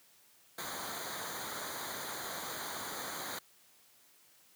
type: noise with comb filter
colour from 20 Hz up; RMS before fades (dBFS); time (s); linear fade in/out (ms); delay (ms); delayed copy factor
pink; -41; 0.58-3.39; 5; 0.37; -0.8
effects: white hiss -64 dBFS RMS until 4.55 s + high-pass 100 Hz 12 dB/octave